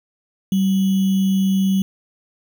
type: tone with sample-and-hold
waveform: sine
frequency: 192.2 Hz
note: G3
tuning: 34 cents flat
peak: -14 dBFS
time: 0.52-1.82 s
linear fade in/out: 2 ms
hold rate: 3150 Hz
effects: none